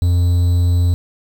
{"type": "tone with quantisation", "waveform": "triangle", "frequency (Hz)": 88, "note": "F2", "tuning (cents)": 14, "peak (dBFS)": -9, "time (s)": [0.02, 0.94], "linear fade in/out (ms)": 0, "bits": 6, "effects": []}